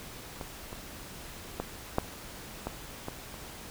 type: clicks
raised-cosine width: 1 ms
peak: -23 / -27 / -17 / -11 / -18 / -21 / -30 dBFS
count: 7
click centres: 0.412 / 0.729 / 1.6 / 1.984 / 2.67 / 3.084 / 3.342 s
effects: pink hiss -45 dBFS RMS until 3.7 s